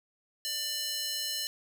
square tone with high-pass filter, 594 Hz, D5, 20 cents sharp, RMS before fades -34 dBFS, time 0.45-1.47 s, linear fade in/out 0 ms, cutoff 3800 Hz, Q 1.8, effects none

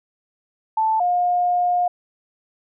sine tone pair in turn, 880 / 712.5 Hz, A5 / F5, 0 / +34 cents, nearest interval major third, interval 366 cents, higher first, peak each -16 dBFS, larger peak neither, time 0.77-1 / 1-1.88 s, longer second, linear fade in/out 5 ms, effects none

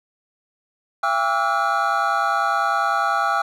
triangle tone cluster, 675 / 801 / 1146 / 1320 / 1430 Hz, E5 / G5 / D6 / E6 / F6, +41 / +37 / -43 / +2 / +41 cents, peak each -25 / -21 / -24 / -21 / -23 dBFS, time 1.03-3.42 s, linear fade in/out 5 ms, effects none

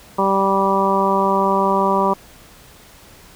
harmonic tone, 194.9 Hz, G3, 10 cents flat, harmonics 1 / 2 / 3 / 4 / 5 / 6, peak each -22 / -21 / -22 / -24 / -18 / -22 dBFS, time 0.18-2.14 s, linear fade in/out 10 ms, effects pink hiss -45 dBFS RMS until 3.35 s

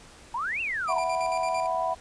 sine exponential two-way sweep, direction up then down, 883 to 2793 to 883 Hz, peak -27 dBFS, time 0.34-0.99 s, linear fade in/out 5 ms, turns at 0.61 s
sawtooth tone with tremolo, 2379 Hz, D7, 22 cents sharp, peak -31 dBFS, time 0.87-1.67 s, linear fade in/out 20 ms, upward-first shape square, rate 8.9 Hz, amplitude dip 70%
sine chord, E suspended second, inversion none, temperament equal, 659.3 / 740 / 987.8 Hz, E5 / F#5 / B5, 0 / 0 / 0 cents, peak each -29 dBFS, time 0.88-1.95 s, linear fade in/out 20 ms
effects pink hiss -50 dBFS RMS until 2 s + resampled to 22050 Hz

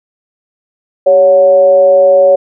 sine tone with frequency modulation, 560 Hz, C#5, 18 cents sharp, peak -3 dBFS, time 1.06-2.36 s, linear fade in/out 10 ms, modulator 168 Hz, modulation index 0.39, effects none

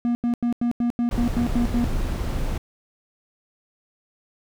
triangle tone bursts, 238.7 Hz, A#3, 41 cents sharp, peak -17 dBFS, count 10, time 0.05-1.842 s, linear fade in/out 0 ms, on 100 ms, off 88 ms
brown noise, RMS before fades -25 dBFS, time 1.11-2.58 s, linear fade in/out 5 ms
effects none

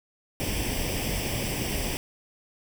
pink noise with comb filter, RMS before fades -29 dBFS, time 0.4-1.97 s, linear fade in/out 0 ms, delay 0.37 ms, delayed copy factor +0.75, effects none

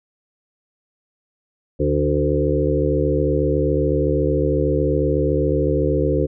harmonic tone with a mistuned harmonic, 73.7 Hz, D2, 7 cents sharp, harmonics 1 / 2 / 4 / 5 / 6 / 7, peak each -23 / -23 / -23 / -23 / -23 / -23 dBFS, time 1.79-6.27 s, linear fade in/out 20 ms, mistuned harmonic 6, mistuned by +22 cents, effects none

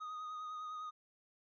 triangle tone with vibrato, 1244.5 Hz, D#6, in tune, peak -40 dBFS, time 0-0.91 s, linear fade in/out 20 ms, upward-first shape sine, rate 9.9 Hz, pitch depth 26 cents each way, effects resampled to 16000 Hz

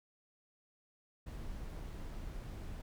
brown noise, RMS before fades -44 dBFS, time 1.26-2.82 s, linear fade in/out 10 ms, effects none

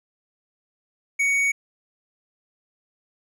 triangle tone with tanh clipping, 2236 Hz, C#7, 14 cents sharp, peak -20 dBFS, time 1.19-1.52 s, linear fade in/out 10 ms, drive 13 dB, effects none

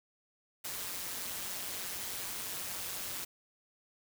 white noise with amplitude modulation, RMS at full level -37 dBFS, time 0.64-3.25 s, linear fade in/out 10 ms, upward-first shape sine, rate 186 Hz, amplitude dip 60%, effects none

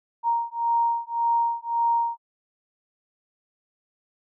sine beating tone pair, 932.3 / 934.1 Hz, A#5 / A#5, 0 / +3 cents, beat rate 1.8 Hz, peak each -24 dBFS, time 0.23-2.18 s, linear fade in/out 50 ms, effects none

